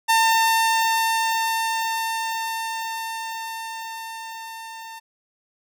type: tone with level ramp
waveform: sawtooth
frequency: 902 Hz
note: A5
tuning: 43 cents sharp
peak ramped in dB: -11 to -32 dBFS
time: 0.08-5 s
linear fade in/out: 20 ms
effects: none